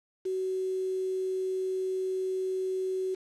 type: tone with quantisation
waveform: sine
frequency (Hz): 375.6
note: F#4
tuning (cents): +26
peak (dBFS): -28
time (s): 0.25-3.15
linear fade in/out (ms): 10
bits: 8
effects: low-pass 7000 Hz 12 dB/octave